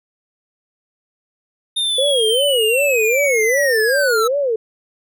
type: linear sweep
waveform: square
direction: down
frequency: 3664 to 1287 Hz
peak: -17 dBFS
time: 1.76-4.28 s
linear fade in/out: 10 ms
type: tone with vibrato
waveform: sine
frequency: 500 Hz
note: B4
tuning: 21 cents sharp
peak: -15 dBFS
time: 1.98-4.56 s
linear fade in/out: 5 ms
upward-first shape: sine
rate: 2.6 Hz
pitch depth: 250 cents each way
effects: none